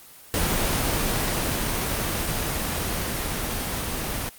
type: noise with level ramp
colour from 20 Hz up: pink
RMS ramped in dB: -23 to -28 dBFS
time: 0.34-4.29 s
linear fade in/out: 0 ms
effects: white hiss -47 dBFS RMS until 4.38 s + Opus 24 kbps